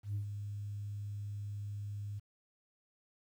sine tone with ADSR envelope, 102.4 Hz, G#2, 24 cents flat, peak -31 dBFS, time 0.03-2.2 s, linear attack 120 ms, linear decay 97 ms, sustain -7 dB, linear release 19 ms, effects tanh soft clip ceiling -31 dBFS + 11-bit

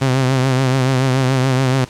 sawtooth tone with vibrato, 130.81 Hz, C3, in tune, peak -9 dBFS, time 0.01-1.85 s, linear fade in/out 10 ms, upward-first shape triangle, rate 7 Hz, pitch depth 68 cents each way, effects pink hiss -40 dBFS RMS until 1.89 s + low-pass 8000 Hz 12 dB/octave

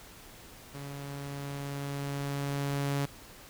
sawtooth tone with level ramp, 140.8 Hz, C#3, 27 cents sharp, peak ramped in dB -36 to -24 dBFS, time 0.74-3.06 s, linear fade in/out 10 ms, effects pink hiss -51 dBFS RMS until 3.49 s

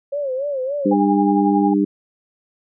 sine tone with vibrato, 546 Hz, C#5, 26 cents flat, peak -20 dBFS, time 0.12-0.94 s, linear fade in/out 10 ms, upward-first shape sine, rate 3.5 Hz, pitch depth 120 cents each way
harmonic tone, 99.9 Hz, G2, 33 cents sharp, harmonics 2 / 3 / 4, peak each -18 / -16 / -23 dBFS, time 0.85-1.85 s, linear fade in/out 10 ms
sine tone with tremolo, 813 Hz, G#5, 37 cents flat, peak -17 dBFS, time 0.91-1.74 s, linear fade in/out 10 ms, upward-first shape sine, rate 11 Hz, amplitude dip 55%
effects none

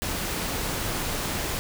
pink noise, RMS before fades -29 dBFS, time 0.02-1.59 s, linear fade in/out 0 ms, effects none

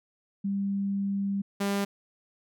sine / sawtooth tone pair in turn, 198.2 / 199.81 Hz, G3 / G3, +19 / +33 cents, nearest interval unison, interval 14 cents, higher second, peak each -26 / -22 dBFS, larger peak second, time 0.44-1.42 / 1.6-1.85 s, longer first, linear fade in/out 10 ms, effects none

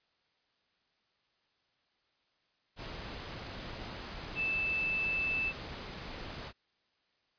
sine tone in noise, 2637 Hz, E7, in tune, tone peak -30 dBFS, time 4.35-5.53 s, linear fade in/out 50 ms, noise pink, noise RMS -43 dBFS, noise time 2.76-6.53 s, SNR +10 dB, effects white hiss -75 dBFS RMS until 7.38 s + resampled to 11025 Hz

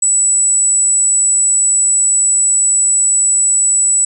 sine tone, 7902 Hz, B8, in tune, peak -9 dBFS, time 0.02-4.05 s, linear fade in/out 5 ms, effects none

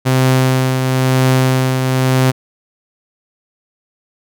sawtooth tone with tremolo, 130 Hz, C3, 11 cents flat, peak -5 dBFS, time 0.05-2.32 s, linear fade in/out 20 ms, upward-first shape triangle, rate 1 Hz, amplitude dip 45%, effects none

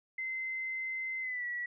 sine tone with pitch glide, 2065 to 1937.9 Hz, C7 to B6, -23 to -33 cents, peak -34 dBFS, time 0.18-1.66 s, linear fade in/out 5 ms, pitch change -110 cents, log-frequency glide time 1.21-1.46 s, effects none

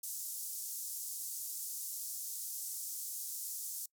white band-pass noise, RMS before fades -42 dBFS, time 0.03-3.86 s, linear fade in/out 5 ms, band 5900 to 15000 Hz, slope 24 dB/octave, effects noise-tail reverb RT60 0.1 s tail -24 dB re dry

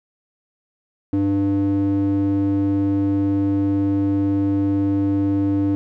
square tone with band-pass filter, 99 Hz, G2, 18 cents sharp, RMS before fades -19 dBFS, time 1.13-5.75 s, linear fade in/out 0 ms, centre 260 Hz, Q 4.2, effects none

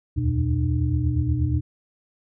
sine tone cluster, 73.3 / 82 / 89.8 / 121.6 / 301.8 Hz, D2 / E2 / F2 / B2 / D4, -3 / -9 / +49 / -26 / +47 cents, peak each -28 / -24 / -31 / -23 / -29 dBFS, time 0.16-1.61 s, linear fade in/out 20 ms, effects none

